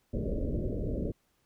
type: low-pass noise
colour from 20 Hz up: pink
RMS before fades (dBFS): -32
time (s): 0.13-1.12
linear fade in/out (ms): 10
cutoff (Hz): 600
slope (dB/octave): 96
effects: pink hiss -73 dBFS RMS until 1.45 s